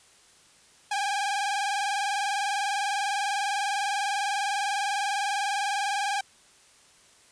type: tone with vibrato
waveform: sawtooth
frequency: 805 Hz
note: G5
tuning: 46 cents sharp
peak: -22 dBFS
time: 0.91-6.21 s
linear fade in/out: 5 ms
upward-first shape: sine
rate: 20 Hz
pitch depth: 73 cents each way
effects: white hiss -57 dBFS RMS until 7.31 s + resampled to 22050 Hz